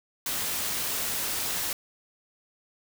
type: noise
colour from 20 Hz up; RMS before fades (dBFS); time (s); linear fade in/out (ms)
white; -30; 0.26-1.73; 2
effects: none